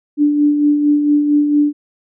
sine tone with tremolo, 293.7 Hz, D4, in tune, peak -8 dBFS, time 0.17-1.73 s, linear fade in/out 50 ms, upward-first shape sine, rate 4.4 Hz, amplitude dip 45%, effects none

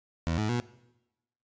20% pulse tone with pitch steps, 82.3 / 107 / 120.9 Hz, E2 / A2 / B2, -2 / -48 / -36 cents, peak -22 dBFS, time 0.27-0.6 s, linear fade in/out 0 ms, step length 110 ms, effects noise-tail reverb RT60 0.9 s tail -19 dB re dry + resampled to 16000 Hz

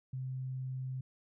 sine tone, 130.1 Hz, C3, 9 cents flat, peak -36 dBFS, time 0.13-1.01 s, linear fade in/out 5 ms, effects none

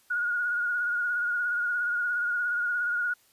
sine tone with vibrato, 1441 Hz, F#6, 46 cents flat, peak -25 dBFS, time 0.1-3.14 s, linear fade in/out 10 ms, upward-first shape sine, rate 17 Hz, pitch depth 38 cents each way, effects white hiss -63 dBFS RMS until 3.32 s + resampled to 32000 Hz

